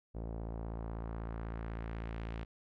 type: tone with low-pass filter sweep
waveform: sawtooth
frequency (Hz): 56.1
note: A1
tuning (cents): +34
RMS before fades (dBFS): -41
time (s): 0.14-2.45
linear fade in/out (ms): 20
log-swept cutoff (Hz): 600 to 3000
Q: 1.2
effects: none